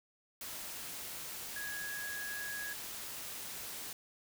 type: tone in noise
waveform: sine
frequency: 1663 Hz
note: G#6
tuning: 2 cents sharp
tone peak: -40 dBFS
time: 1.56-2.73 s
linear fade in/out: 2 ms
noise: white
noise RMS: -44 dBFS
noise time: 0.41-3.93 s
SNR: +1 dB
effects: none